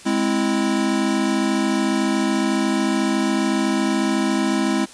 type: chord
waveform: square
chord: Ab augmented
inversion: none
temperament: equal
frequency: 207.7 / 261.6 / 329.6 Hz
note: Ab3 / C4 / E4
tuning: 0 / 0 / 0 cents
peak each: -23 dBFS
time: 0.05-4.86 s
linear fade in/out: 20 ms
effects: white hiss -42 dBFS RMS until 4.93 s + resampled to 22050 Hz